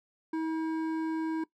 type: tone with hard clipping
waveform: sine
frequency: 320.7 Hz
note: E4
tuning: 48 cents flat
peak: -31 dBFS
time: 0.33-1.44 s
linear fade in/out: 5 ms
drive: 10 dB
effects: noise-tail reverb RT60 0.1 s tail -19 dB re dry